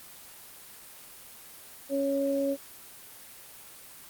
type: tone pair together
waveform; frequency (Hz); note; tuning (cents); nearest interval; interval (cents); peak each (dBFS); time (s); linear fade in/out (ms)
sine; 277.2 / 554.4; C#4 / C#5; 0 / 0; octave; 1200; -29 / -27; 1.89-2.57; 50
effects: white hiss -48 dBFS RMS until 4.09 s + Opus 24 kbps